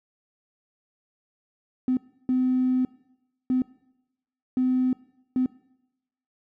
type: tone bursts at uneven times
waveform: triangle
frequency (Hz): 255.4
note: C4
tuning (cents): -42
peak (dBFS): -16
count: 5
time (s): 1.88-1.97 / 2.29-2.85 / 3.5-3.62 / 4.57-4.93 / 5.36-5.46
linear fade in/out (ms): 2
effects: noise-tail reverb RT60 0.9 s tail -24 dB re dry + tanh soft clip ceiling -17 dBFS